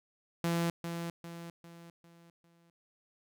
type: tone with echo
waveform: sawtooth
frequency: 169.2 Hz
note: E3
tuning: 45 cents sharp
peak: -25 dBFS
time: 0.44-0.7 s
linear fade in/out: 0 ms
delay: 400 ms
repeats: 5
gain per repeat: -7 dB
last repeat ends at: 2.7 s
effects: none